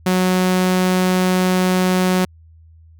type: tone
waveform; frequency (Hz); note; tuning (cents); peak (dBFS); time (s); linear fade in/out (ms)
sawtooth; 183.9; F#3; -10; -10; 0.06-2.25; 5
effects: added 81 Hz sine -43 dBFS peak until 2.99 s